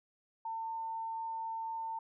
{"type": "tone", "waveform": "sine", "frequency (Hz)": 901, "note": "A5", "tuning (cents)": 41, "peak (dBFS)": -36, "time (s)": [0.45, 1.99], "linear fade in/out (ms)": 5, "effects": []}